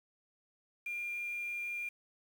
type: tone with quantisation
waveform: sine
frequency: 2398 Hz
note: D7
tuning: 36 cents sharp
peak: -36 dBFS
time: 0.86-1.89 s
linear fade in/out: 5 ms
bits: 9
effects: none